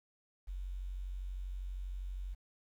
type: tone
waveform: sine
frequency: 46.27 Hz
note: F#1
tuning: 1 cent sharp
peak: -38 dBFS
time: 0.47-2.35 s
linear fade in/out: 20 ms
effects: 11-bit